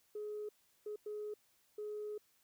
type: tone bursts at uneven times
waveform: sine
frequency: 420.9 Hz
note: G#4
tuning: 23 cents sharp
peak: -39 dBFS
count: 4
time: 0.15-0.49 / 0.86-0.96 / 1.06-1.34 / 1.78-2.18 s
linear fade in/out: 5 ms
effects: tanh soft clip ceiling -36 dBFS + white hiss -73 dBFS RMS until 2.43 s